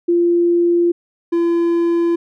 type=tone pair in turn; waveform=sine / triangle; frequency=345.2 / 339.9 Hz; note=F4 / F4; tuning=-20 / -47 cents; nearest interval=unison; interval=27 cents; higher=first; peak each=-11 dBFS; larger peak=neither; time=0.08-0.92 / 1.32-2.16 s; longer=neither; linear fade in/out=10 ms; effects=none